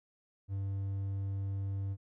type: tone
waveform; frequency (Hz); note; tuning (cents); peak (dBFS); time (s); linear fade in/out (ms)
triangle; 98; G2; 0; -31; 0.48-1.97; 50
effects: none